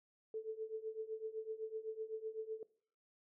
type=tone with tremolo; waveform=sine; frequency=440 Hz; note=A4; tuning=in tune; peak=-37 dBFS; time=0.34-2.63 s; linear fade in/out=2 ms; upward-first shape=triangle; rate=7.9 Hz; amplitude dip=90%; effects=noise-tail reverb RT60 0.5 s tail -20 dB re dry

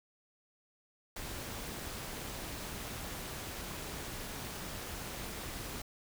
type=noise with amplitude modulation; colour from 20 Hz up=pink; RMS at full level=-40 dBFS; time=1.16-5.82 s; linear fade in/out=5 ms; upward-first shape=sine; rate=220 Hz; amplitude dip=50%; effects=none

